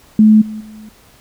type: tone with level steps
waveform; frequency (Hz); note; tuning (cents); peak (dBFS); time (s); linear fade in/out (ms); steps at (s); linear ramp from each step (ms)
sine; 215.6; A3; -35; -4 / -23 / -32; 0.19-0.89; 2; 0.41 / 0.6; 10
effects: pink hiss -47 dBFS RMS until 1.2 s